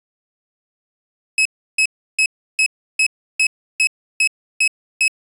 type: tone bursts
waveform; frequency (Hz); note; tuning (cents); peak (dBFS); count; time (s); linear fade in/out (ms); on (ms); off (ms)
40% pulse; 2569; E7; -45; -11; 10; 1.38-5.08; 2; 73; 330
effects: resampled to 32000 Hz